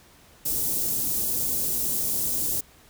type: band-stop noise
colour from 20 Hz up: white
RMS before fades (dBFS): -26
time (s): 0.45-2.61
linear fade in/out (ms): 10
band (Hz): 380 to 8000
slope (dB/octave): 12
effects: pink hiss -54 dBFS RMS until 2.89 s